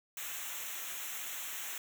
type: noise with comb filter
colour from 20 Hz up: white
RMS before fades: -41 dBFS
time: 0.17-1.78 s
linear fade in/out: 2 ms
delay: 0.21 ms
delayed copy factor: -0.85
effects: none

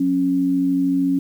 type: tone pair together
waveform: sine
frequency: 181.17 / 274.6 Hz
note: F#3 / C#4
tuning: -36 / -16 cents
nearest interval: perfect fifth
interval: 720 cents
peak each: -25 / -16 dBFS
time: 0-1.19 s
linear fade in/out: 5 ms
effects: 8-bit

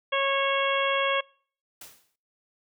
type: harmonic tone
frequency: 549 Hz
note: C#5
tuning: 17 cents flat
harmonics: 1 / 2 / 3 / 4 / 5 / 6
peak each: -27 / -28 / -32 / -31 / -32 / -32 dBFS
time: 0.12-1.21 s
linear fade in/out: 10 ms
type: noise with exponential decay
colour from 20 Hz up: white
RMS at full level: -41 dBFS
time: 1.81-2.16 s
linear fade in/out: 5 ms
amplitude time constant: 76 ms
effects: noise-tail reverb RT60 0.5 s tail -26 dB re dry

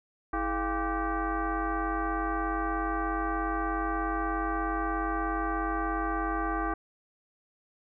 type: tone with frequency modulation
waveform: sine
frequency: 422.4 Hz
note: G#4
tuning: 29 cents sharp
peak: -27 dBFS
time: 0.33-6.74 s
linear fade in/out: 5 ms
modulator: 374 Hz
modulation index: 2.9
effects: none

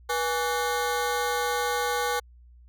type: ring-modulated tone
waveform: 25% pulse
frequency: 657 Hz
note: E5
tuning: 6 cents flat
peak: -18 dBFS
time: 0.09-2.2 s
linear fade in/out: 10 ms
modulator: 172 Hz
effects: added 60 Hz sine -49 dBFS peak until 2.68 s

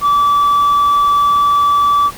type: tone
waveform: sine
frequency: 1155 Hz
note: D6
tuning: 29 cents flat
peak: -6 dBFS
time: 0.01-2.11 s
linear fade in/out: 50 ms
effects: tanh soft clip ceiling -8 dBFS + pink hiss -33 dBFS RMS until 2.17 s

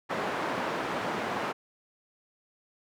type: band-pass noise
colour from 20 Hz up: white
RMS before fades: -32 dBFS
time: 0.09-1.53 s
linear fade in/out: 20 ms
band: 190 to 1200 Hz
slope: 12 dB/octave
effects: none

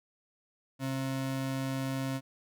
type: ring-modulated tone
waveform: square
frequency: 200.1 Hz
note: G3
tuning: 36 cents sharp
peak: -29 dBFS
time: 0.79-2.21 s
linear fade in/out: 50 ms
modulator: 67.8 Hz
effects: none

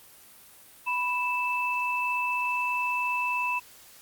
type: tone pair together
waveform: sine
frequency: 986.3 / 2637 Hz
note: B5 / E7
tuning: -3 / 0 cents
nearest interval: octave + perfect fourth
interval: 1703 cents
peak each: -28 / -28 dBFS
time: 0.86-3.6 s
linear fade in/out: 20 ms
effects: white hiss -52 dBFS RMS until 4.01 s + Opus 32 kbps

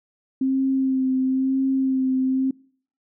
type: tone with vibrato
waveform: sine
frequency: 263.7 Hz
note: C4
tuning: 14 cents sharp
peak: -18 dBFS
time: 0.41-2.51 s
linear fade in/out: 5 ms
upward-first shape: sine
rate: 1 Hz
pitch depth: 22 cents each way
effects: noise-tail reverb RT60 0.5 s tail -23 dB re dry

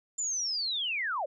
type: linear sweep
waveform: sine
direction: down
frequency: 7230 to 509 Hz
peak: -29 dBFS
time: 0.18-1.26 s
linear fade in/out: 10 ms
effects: none

